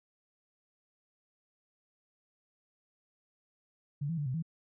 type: tone with pitch steps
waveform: sine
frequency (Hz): 143.7 / 166.4 / 146 / 128.3 / 163.1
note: D3 / E3 / D3 / C3 / E3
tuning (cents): -37 / +17 / -10 / -34 / -18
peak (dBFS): -31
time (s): 4.01-4.425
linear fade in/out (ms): 10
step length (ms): 83
effects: none